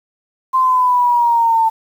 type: exponential sweep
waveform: sine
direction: down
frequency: 1046.5 to 890 Hz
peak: -10 dBFS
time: 0.53-1.7 s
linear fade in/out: 20 ms
effects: 7-bit